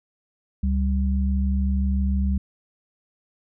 sine tone pair together, 69.3 / 195.33 Hz, C#2 / G3, 0 / -6 cents, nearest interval octave + tritone, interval 1794 cents, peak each -20 / -25 dBFS, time 0.63-2.38 s, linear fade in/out 5 ms, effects none

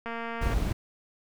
click train, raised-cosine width 0.5 ms, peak -21 dBFS, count 111, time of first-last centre 0.06-0.536 s, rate 231 Hz
brown noise, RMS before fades -27 dBFS, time 0.41-0.73 s, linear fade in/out 10 ms
effects none

